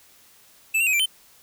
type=tone with pitch steps; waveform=square; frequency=2632 / 2752 / 2529 / 2353 / 3078 Hz; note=E7 / F7 / D#7 / D7 / G7; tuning=-3 / -26 / +28 / +3 / -32 cents; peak=-19 dBFS; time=0.74-1.06 s; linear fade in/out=10 ms; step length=64 ms; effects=white hiss -54 dBFS RMS until 1.42 s